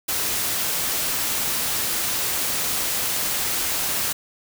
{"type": "noise", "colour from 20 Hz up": "white", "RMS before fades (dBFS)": -24, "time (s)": [0.08, 4.13], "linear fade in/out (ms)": 10, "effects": []}